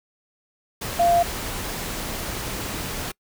sine tone in noise, 691 Hz, F5, 19 cents flat, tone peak -15 dBFS, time 0.99-1.23 s, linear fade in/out 10 ms, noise pink, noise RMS -30 dBFS, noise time 0.81-3.12 s, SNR +12 dB, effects noise-tail reverb RT60 0.1 s tail -25 dB re dry

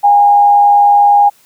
sine tone with frequency modulation, 816 Hz, G#5, 31 cents flat, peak -4 dBFS, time 0.03-1.3 s, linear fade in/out 20 ms, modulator 90.9 Hz, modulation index 0.27, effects white hiss -49 dBFS RMS until 1.45 s

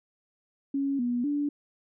sine tone with pitch steps, 276.9 / 242.7 / 289.9 Hz, C#4 / B3 / D4, -2 / -30 / -22 cents, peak -25 dBFS, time 0.74-1.49 s, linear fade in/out 5 ms, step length 250 ms, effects none

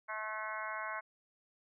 harmonic tone with a mistuned harmonic, 215.9 Hz, A3, 33 cents flat, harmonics 3 / 4 / 5 / 6 / 7 / 8 / 9 / 10, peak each -46 / -47 / -42 / -49 / -43 / -50 / -49 / -47 dBFS, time 0.08-1.01 s, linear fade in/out 20 ms, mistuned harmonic 6, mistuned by +20 cents, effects none

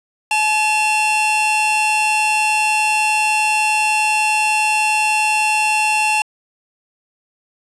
45% pulse tone pair together, 856.7 / 2720 Hz, A5 / F7, -46 / -46 cents, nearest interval octave + minor sixth, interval 2000 cents, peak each -17 dBFS, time 0.31-6.22 s, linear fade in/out 2 ms, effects resampled to 24000 Hz + 8-bit

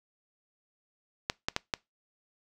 clicks, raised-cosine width 0.2 ms, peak -10 dBFS, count 4, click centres 1.299 / 1.485 / 1.564 / 1.738 s, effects noise-tail reverb RT60 0.2 s tail -24 dB re dry

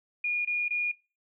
sine tone bursts, 2435 Hz, D#7, 38 cents flat, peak -26 dBFS, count 3, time 0.24-0.916 s, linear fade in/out 5 ms, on 210 ms, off 23 ms, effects noise-tail reverb RT60 0.3 s tail -21 dB re dry

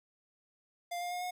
square tone with pitch steps, 698.5 / 706.6 / 714.8 / 723.1 Hz, F5 / F5 / F5 / F#5, 0 / +20 / +40 / -40 cents, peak -36 dBFS, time 0.91-1.31 s, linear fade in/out 10 ms, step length 100 ms, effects 11-bit

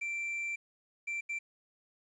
triangle tone bursts at uneven times, 2349 Hz, D7, in tune, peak -32 dBFS, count 3, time 0.01-0.56 / 1.07-1.21 / 1.29-1.39 s, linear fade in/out 10 ms, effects resampled to 22050 Hz + 11-bit

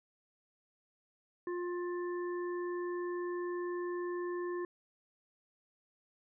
harmonic tone, 353 Hz, F4, 19 cents sharp, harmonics 1 / 3 / 5, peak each -35 / -45 / -49 dBFS, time 1.47-4.65 s, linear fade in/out 2 ms, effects none

